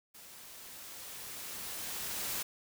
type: noise with level ramp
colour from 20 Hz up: white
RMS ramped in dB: -53 to -36 dBFS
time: 0.14-2.43 s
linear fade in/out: 10 ms
effects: none